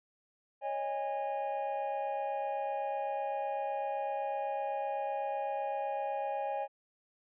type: chord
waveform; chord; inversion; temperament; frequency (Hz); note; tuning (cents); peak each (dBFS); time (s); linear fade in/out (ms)
triangle; C# suspended second; none; equal with one note detuned; 554.4 / 622.3 / 817.8; C#5 / D#5 / G#5; 0 / 0 / -27; -36 / -38 / -33; 0.61-6.68; 50
effects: resampled to 8000 Hz